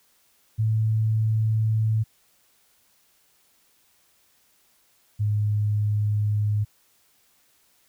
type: tone pair in turn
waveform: sine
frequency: 109.9 / 104.82 Hz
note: A2 / G#2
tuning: -2 / +16 cents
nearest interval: minor second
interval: 82 cents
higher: first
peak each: -19 / -20 dBFS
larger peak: first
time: 0.58-2.04 / 5.19-6.65 s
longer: neither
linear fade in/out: 20 ms
effects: white hiss -63 dBFS RMS until 7.88 s